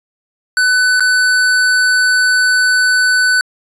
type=tone with dropouts; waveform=square; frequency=1500 Hz; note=F#6; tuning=23 cents sharp; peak=-10 dBFS; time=0.57-3.41 s; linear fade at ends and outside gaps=1 ms; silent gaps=0.997-1.005 s; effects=resampled to 24000 Hz